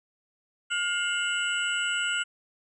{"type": "tone cluster", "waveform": "sine", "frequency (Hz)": [1422, 2127, 2753, 2940, 7900], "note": ["F6", "C7", "F7", "F#7", "B8"], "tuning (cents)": [31, 28, -25, -12, 0], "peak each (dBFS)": [-28, -37, -35, -31, -36], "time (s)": [0.7, 2.24], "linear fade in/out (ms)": 20, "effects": []}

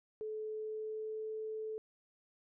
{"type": "tone with pitch glide", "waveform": "sine", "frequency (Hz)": [432.3, 436.1], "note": ["A4", "A4"], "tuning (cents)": [-31, -15], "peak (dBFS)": -38, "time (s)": [0.21, 1.78], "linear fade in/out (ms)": 0, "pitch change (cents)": 16, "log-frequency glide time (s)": [0.51, 1.31], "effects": []}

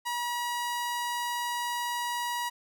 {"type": "tone", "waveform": "sawtooth", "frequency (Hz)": 962, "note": "B5", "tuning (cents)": -46, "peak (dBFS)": -26, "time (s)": [0.05, 2.5], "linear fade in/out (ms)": 20, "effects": []}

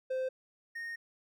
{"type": "tone pair in turn", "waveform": "triangle", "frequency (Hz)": [519, 1850.6], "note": ["C5", "A#6"], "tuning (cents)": [-14, -13], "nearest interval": "octave + minor seventh", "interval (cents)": 2201, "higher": "second", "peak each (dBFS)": [-29, -36], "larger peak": "first", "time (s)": [[0.1, 0.29], [0.75, 0.96]], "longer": "second", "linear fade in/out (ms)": 10, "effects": []}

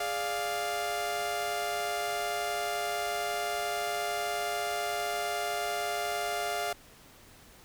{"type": "chord", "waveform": "sawtooth", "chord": "D diminished", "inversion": "second", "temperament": "equal", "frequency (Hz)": [415.3, 587.3, 698.5], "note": ["Ab4", "D5", "F5"], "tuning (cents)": [0, 0, 0], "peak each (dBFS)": [-34, -34, -28], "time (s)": [0, 6.73], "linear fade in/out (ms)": 5, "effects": ["pink hiss -55 dBFS RMS until 7.64 s"]}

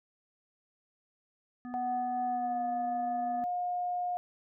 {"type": "harmonic tone", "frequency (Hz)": 246.9, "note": "B3", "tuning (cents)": 0, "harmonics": [1, 3, 5, 7], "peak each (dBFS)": [-39, -49, -53, -56], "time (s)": [1.65, 3.44], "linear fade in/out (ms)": 0}
{"type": "tone with pitch glide", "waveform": "sine", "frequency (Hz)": [744, 714.9], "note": ["F#5", "F5"], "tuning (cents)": [9, 40], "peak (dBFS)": -30, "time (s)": [1.74, 4.17], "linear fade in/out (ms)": 0, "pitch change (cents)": -69, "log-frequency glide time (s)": [2.24, 2.63]}
{"effects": []}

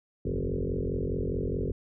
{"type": "tone with frequency modulation", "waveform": "sine", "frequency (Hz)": 162.8, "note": "E3", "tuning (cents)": -21, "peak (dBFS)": -27, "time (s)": [0.25, 1.72], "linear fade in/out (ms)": 5, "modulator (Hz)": 44.8, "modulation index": 6.8, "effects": []}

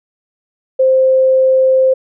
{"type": "tone", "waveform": "sine", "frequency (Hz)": 523.3, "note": "C5", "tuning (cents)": 0, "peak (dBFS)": -7, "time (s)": [0.79, 1.94], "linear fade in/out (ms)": 10, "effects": []}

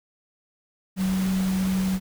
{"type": "tone in noise", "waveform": "sine", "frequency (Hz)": 188.6, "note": "F#3", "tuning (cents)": 33, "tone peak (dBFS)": -21, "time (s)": [0.96, 2], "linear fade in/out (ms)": 50, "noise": "pink", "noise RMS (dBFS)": -35, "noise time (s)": [0.96, 2], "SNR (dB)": 11, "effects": []}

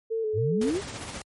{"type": "tone with vibrato", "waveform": "sine", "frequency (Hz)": 440, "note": "A4", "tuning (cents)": 0, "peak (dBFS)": -25, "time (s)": [0.1, 0.71], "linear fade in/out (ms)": 20, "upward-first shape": "square", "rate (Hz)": 3.6, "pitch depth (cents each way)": 35}
{"type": "exponential sweep", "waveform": "sine", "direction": "up", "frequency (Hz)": [92.5, 433.5], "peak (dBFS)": -24, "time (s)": [0.33, 0.82], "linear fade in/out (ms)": 50}
{"type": "noise with tremolo", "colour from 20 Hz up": "pink", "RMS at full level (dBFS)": -35, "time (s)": [0.61, 1.22], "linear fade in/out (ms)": 5, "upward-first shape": "sine", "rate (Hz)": 15, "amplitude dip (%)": 40}
{"effects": ["high-pass 60 Hz 12 dB/octave", "MP3 48 kbps"]}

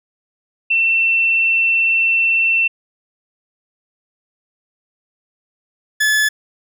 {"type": "tone pair in turn", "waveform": ["sine", "40% pulse"], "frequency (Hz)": [2691, 1720.7], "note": ["E7", "A6"], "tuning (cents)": [35, -39], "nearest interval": "minor sixth", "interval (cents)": 774, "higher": "first", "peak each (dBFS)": -12, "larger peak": "neither", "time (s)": [[0.7, 2.68], [6, 6.29]], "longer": "first", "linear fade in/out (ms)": 10, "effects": []}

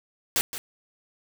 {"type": "noise with echo", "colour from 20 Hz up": "white", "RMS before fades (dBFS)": -23, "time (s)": [0.36, 0.41], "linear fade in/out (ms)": 0, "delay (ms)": 170, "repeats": 1, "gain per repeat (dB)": -11, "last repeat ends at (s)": 0.58, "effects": []}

